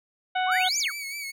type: harmonic tone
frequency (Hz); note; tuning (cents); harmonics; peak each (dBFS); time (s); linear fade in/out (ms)
741; F#5; +2; 1 / 2 / 3 / 4 / 5; -24 / -30 / -34 / -36 / -38; 0.35-0.69; 10
type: exponential two-way sweep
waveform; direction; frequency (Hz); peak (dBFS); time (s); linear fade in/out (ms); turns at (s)
sine; up then down; 997 to 7220 to 1072; -24; 0.46-0.92; 50; 0.79
type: tone with vibrato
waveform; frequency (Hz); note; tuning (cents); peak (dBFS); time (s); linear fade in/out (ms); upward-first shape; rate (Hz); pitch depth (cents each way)
sawtooth; 2252; C#7; +27; -29; 0.51-1.32; 20; sine; 4.9; 57
effects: none